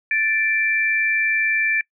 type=tone pair together; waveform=sine; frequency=1759.8 / 2349 Hz; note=A6 / D7; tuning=0 / 0 cents; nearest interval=perfect fourth; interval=500 cents; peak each=-20 dBFS; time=0.11-1.81 s; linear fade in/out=2 ms; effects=noise-tail reverb RT60 0.1 s tail -25 dB re dry